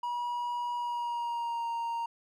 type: tone with pitch glide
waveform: triangle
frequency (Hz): 964 to 930.1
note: B5 to A#5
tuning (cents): -42 to -4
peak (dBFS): -29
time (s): 0.03-2.06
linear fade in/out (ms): 5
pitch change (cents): -62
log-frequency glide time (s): 0.75-1.68
effects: none